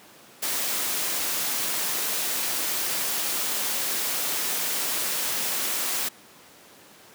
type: noise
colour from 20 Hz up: white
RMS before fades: -27 dBFS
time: 0.42-6.09 s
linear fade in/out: 10 ms
effects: pink hiss -50 dBFS RMS until 7.14 s + high-pass 200 Hz 12 dB/octave